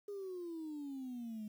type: exponential sweep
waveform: sine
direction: down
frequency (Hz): 413.6 to 208.9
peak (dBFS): -40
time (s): 0.08-1.48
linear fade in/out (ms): 5
effects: tanh soft clip ceiling -38 dBFS + 11-bit